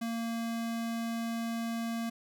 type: tone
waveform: square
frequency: 230 Hz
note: A#3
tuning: 23 cents flat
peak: -33 dBFS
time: 0.01-2.1 s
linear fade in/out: 10 ms
effects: none